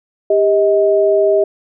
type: tone pair together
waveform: sine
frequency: 398.1 / 632 Hz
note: G4 / D#5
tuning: +27 / +27 cents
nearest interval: minor sixth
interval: 800 cents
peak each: -12 dBFS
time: 0.3-1.44 s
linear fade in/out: 5 ms
effects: none